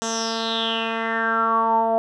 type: tone with low-pass filter sweep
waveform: 10% pulse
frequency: 226.2 Hz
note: A3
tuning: 48 cents sharp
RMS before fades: -22 dBFS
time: 0.02-1.98 s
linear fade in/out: 0 ms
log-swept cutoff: 6900 to 700 Hz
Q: 7.3
effects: none